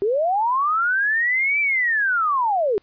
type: linear two-way sweep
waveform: sine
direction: up then down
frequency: 380.8 to 2349 to 380.8 Hz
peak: -17 dBFS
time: 0.02-2.78 s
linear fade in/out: 0 ms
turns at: 1.6 s
effects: pink hiss -62 dBFS RMS until 2.82 s + resampled to 11025 Hz